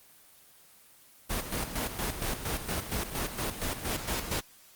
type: noise with tremolo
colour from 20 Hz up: pink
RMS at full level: -31 dBFS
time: 1.29-4.41 s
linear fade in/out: 20 ms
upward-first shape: square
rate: 4.3 Hz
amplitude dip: 60%
effects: white hiss -57 dBFS RMS until 4.75 s + Opus 24 kbps